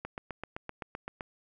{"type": "click train", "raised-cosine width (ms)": 0.5, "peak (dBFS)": -22, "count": 10, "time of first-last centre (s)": [0.05, 1.208], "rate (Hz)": 7.77, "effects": []}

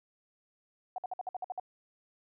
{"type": "tone bursts", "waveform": "sine", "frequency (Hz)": 740, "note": "F#5", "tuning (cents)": 0, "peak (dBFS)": -33, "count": 9, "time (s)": [0.96, 1.598], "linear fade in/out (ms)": 2, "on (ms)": 22, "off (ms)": 55, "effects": []}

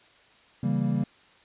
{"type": "chord", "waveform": "triangle", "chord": "C# diminished seventh", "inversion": "none", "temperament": "equal", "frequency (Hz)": [138.59, 164.81, 196, 233.1], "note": ["C#3", "E3", "G3", "Bb3"], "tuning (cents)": [0, 0, 0, 0], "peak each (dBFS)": [-26, -29, -26, -27], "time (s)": [0.63, 1.04], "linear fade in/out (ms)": 5, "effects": ["white hiss -57 dBFS RMS until 1.44 s", "resampled to 8000 Hz"]}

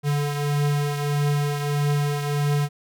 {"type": "beating tone pair", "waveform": "square", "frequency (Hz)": [145, 146.6], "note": ["D3", "D3"], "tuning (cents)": [-22, -3], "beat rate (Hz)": 1.6, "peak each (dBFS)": [-22, -30], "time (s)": [0.03, 2.69], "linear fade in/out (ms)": 50, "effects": []}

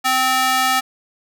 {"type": "tone with high-pass filter", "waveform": "square", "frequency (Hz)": 259, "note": "C4", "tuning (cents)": -17, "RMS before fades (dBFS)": -17, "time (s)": [0.04, 0.81], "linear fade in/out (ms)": 20, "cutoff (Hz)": 1000, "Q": 1.2, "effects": []}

